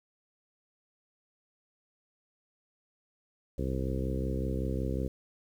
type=harmonic tone with a mistuned harmonic; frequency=65.41 Hz; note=C2; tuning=in tune; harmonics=1 / 2 / 3 / 4 / 5 / 6 / 7 / 8; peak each=-33 / -36 / -38 / -39 / -40 / -41 / -41 / -42 dBFS; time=3.58-5.08 s; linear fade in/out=5 ms; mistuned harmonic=1; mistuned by=-18 cents; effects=10-bit